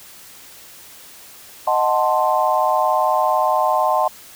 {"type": "chord", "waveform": "sine", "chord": "D# diminished seventh", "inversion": "none", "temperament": "equal", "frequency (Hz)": [622.3, 740, 880, 1046.5], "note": ["D#5", "F#5", "A5", "C6"], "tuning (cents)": [0, 0, 0, 0], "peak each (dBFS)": -20, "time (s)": [1.67, 4.08], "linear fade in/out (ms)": 5, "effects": ["white hiss -42 dBFS RMS until 4.35 s"]}